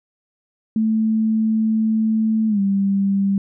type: tone with pitch glide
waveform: sine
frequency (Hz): 220 to 197.13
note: A3 to G3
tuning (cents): 0 to +10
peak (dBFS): -15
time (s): 0.76-3.38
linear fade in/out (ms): 2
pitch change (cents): -190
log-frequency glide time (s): 2.48-2.6
effects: none